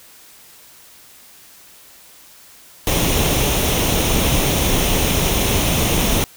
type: noise with comb filter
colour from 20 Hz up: pink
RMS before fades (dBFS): -17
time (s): 2.87-6.24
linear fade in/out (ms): 0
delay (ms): 0.32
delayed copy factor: +0.5
effects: white hiss -45 dBFS RMS until 6.36 s